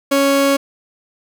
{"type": "tone pair together", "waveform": "30% pulse", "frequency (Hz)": [277.2, 554.4], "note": ["C#4", "C#5"], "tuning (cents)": [0, 0], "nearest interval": "octave", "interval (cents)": 1200, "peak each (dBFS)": [-12, -15], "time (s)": [0.11, 0.57], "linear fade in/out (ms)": 10, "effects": []}